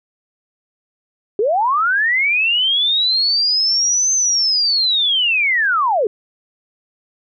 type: linear two-way sweep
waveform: sine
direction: up then down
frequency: 383.2 to 6272 to 383.2 Hz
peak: -13 dBFS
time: 1.39-6.07 s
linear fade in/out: 2 ms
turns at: 4.13 s
effects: none